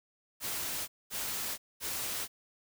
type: noise bursts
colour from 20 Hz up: white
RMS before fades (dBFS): -36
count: 3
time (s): 0.4-2.28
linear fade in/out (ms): 50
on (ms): 480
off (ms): 220
effects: none